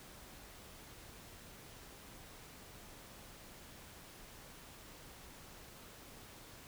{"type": "silence", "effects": ["pink hiss -55 dBFS RMS until 6.67 s"]}